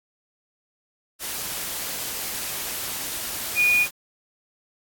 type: tone in noise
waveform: sine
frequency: 2450 Hz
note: D#7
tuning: 27 cents flat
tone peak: -16 dBFS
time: 3.55-3.87 s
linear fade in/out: 50 ms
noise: white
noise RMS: -30 dBFS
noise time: 1.19-3.91 s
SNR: +11 dB
effects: AAC 64 kbps